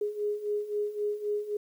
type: beating tone pair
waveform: sine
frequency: 413.6 / 417.4 Hz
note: G#4 / G#4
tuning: -7 / +9 cents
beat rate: 3.8 Hz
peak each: -34 / -30 dBFS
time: 0.01-1.57 s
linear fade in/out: 5 ms
effects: 10-bit